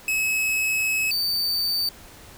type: tone pair in turn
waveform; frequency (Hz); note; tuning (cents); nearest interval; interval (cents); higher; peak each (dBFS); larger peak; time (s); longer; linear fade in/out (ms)
45% pulse; 2574 / 4586; E7 / D8; -42 / -42; minor seventh; 1000; second; -21; neither; 0.08-1.11 / 1.11-1.89; first; 2
effects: pink hiss -46 dBFS RMS until 2.37 s